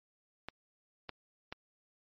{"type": "clicks", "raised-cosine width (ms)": 0.3, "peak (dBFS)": -24, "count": 3, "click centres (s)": [0.486, 1.093, 1.525], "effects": ["MP3 32 kbps"]}